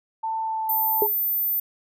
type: tone with pitch glide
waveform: sine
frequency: 890 to 880.8 Hz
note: A5 to A5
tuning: +20 to +2 cents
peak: -24 dBFS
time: 0.23-1.07 s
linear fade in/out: 10 ms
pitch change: -18 cents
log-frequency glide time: 0.41-0.62 s
type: tone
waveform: sine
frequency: 14080 Hz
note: A9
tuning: in tune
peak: -21 dBFS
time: 0.69-1.6 s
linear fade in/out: 5 ms
type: tone with exponential decay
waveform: sine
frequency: 415.3 Hz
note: G#4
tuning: in tune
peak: -15 dBFS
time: 1.02-1.14 s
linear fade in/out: 1 ms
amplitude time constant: 25 ms
effects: none